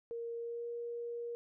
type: tone with pitch glide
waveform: sine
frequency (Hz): 466.2 to 472.4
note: A#4 to A#4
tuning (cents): 0 to +23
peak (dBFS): -38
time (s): 0.11-1.35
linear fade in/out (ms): 0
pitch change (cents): +23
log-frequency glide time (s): 0.37-0.67
effects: none